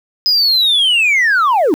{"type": "linear sweep", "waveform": "sine", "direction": "down", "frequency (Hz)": [5060, 268.1], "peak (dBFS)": -7, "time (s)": [0.26, 1.74], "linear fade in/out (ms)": 0, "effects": ["tanh soft clip ceiling -8 dBFS", "7-bit"]}